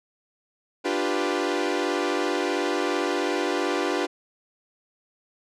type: chord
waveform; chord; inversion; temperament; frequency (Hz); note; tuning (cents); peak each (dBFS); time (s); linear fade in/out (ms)
sawtooth; G dominant seventh; second; equal; 293.7 / 349.2 / 392 / 493.9; D4 / F4 / G4 / B4; 0 / 0 / 0 / 0; -25 / -24 / -25 / -26; 0.84-4.07; 20
effects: low-pass 6000 Hz 12 dB/octave